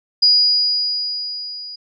sine tone with level ramp, 4900 Hz, D#8, 27 cents flat, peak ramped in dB -8 to -30 dBFS, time 0.22-1.76 s, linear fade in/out 10 ms, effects none

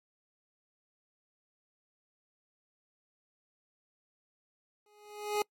25% pulse tone with exponential growth, 417.2 Hz, G#4, 8 cents sharp, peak -22 dBFS, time 4.86-5.42 s, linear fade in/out 2 ms, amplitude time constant 120 ms, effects noise-tail reverb RT60 0.1 s tail -26 dB re dry + MP3 64 kbps

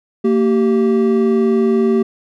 triangle tone pair together, 228.6 / 387.3 Hz, A#3 / G4, -34 / -21 cents, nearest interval major sixth, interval 913 cents, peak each -12 dBFS, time 0.24-2.03 s, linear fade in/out 10 ms, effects none

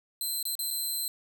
10% pulse tone with dropouts, 4090 Hz, C8, 40 cents flat, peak -23 dBFS, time 0.21-1.08 s, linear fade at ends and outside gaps 1 ms, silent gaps 0.428-0.453 / 0.553-0.591 / 0.705-0.709 s, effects none

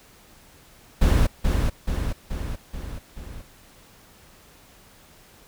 brown noise with echo, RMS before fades -17 dBFS, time 1.01-1.27 s, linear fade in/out 10 ms, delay 430 ms, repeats 5, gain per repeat -4 dB, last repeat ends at 3.42 s, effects pink hiss -52 dBFS RMS until 5.47 s

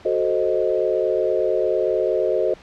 sine chord, F# diminished seventh, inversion none, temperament equal with one note detuned, 370 / 438.7 / 523.3 / 622.3 Hz, F#4 / A4 / C5 / Eb5, 0 / -5 / 0 / 0 cents, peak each -23 dBFS, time 0.05-2.54 s, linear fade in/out 5 ms, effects pink hiss -46 dBFS RMS until 2.62 s + low-pass 4000 Hz 12 dB/octave

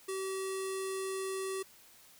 square tone with low-pass filter, 382.9 Hz, G4, 41 cents flat, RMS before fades -37 dBFS, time 0.08-1.63 s, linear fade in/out 10 ms, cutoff 10000 Hz, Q 4, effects white hiss -59 dBFS RMS until 2.19 s

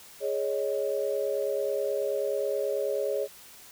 sine chord, Ab suspended fourth, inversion none, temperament just, 415.3 / 553.7 / 623 Hz, Ab4 / Db5 / Eb5, 0 / -2 / +2 cents, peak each -30 / -29 / -34 dBFS, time 0.2-3.28 s, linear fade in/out 50 ms, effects white hiss -50 dBFS RMS until 3.71 s

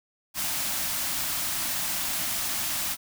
white band-stop noise, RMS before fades -29 dBFS, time 0.34-2.97 s, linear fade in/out 50 ms, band 350 to 570 Hz, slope 96 dB/octave, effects none

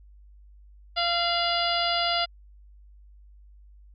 harmonic tone with a mistuned harmonic, 689 Hz, F5, 24 cents flat, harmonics 1 / 2 / 3 / 4 / 5 / 6 / 7, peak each -27 / -30 / -33 / -30 / -31 / -33 / -30 dBFS, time 0.96-2.26 s, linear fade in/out 20 ms, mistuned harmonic 4, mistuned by +66 cents, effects added 50 Hz sine -48 dBFS peak until 3.94 s + MP3 96 kbps

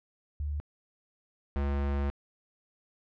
sine / square tone pair in turn, 73.42 / 70.39 Hz, D2 / C#2, 0 / +27 cents, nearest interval minor second, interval 73 cents, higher first, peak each -30 / -28 dBFS, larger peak second, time 0.4-0.6 / 1.56-2.1 s, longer second, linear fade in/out 0 ms, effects low-pass 2000 Hz 12 dB/octave

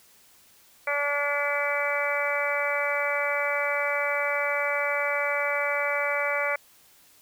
harmonic tone, 287.5 Hz, D4, 37 cents flat, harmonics 2 / 3 / 4 / 5 / 6 / 7 / 8, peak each -29 / -36 / -33 / -32 / -37 / -30 / -30 dBFS, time 0.87-6.56 s, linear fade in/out 5 ms, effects white hiss -57 dBFS RMS until 7.21 s

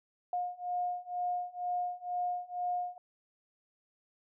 sine beating tone pair, 714 / 716.1 Hz, F5 / F5, +38 / +43 cents, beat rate 2.1 Hz, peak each -36 / -35 dBFS, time 0.33-2.98 s, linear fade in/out 2 ms, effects none

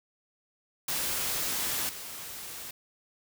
white noise with level steps, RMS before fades -31 / -41 dBFS, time 0.88-2.71 s, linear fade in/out 5 ms, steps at 1.89 s, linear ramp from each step 2 ms, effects none

